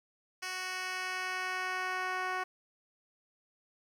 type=tone with band-pass filter sweep; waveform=10% pulse; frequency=370 Hz; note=F#4; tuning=in tune; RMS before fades=-36 dBFS; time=0.42-2.44 s; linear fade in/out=10 ms; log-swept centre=4100 to 1100 Hz; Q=0.71; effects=10-bit